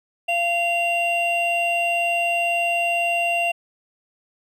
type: tone pair together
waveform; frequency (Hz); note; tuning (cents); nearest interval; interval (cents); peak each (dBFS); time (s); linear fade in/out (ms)
triangle; 690 / 2762; F5 / F7; -21 / -20; 2 octaves; 2401; -20; 0.28-3.52; 10
effects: none